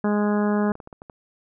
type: harmonic tone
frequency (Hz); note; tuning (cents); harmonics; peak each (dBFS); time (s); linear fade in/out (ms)
207.7; G#3; 0; 1 / 2 / 3 / 4 / 5 / 6 / 7 / 8; -20 / -26 / -30 / -32 / -34 / -36 / -37 / -38; 0.04-0.72; 2
type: clicks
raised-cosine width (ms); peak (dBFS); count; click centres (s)
1; -26; 7; 0.704 / 0.754 / 0.802 / 0.874 / 0.928 / 1.019 / 1.098
effects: none